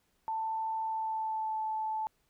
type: tone with pitch glide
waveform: sine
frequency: 887 to 872.8 Hz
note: A5 to A5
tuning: +14 to -14 cents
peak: -31 dBFS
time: 0.28-2.07 s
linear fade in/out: 0 ms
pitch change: -28 cents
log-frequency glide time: 0.83-1.6 s
effects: pink hiss -74 dBFS RMS until 2.29 s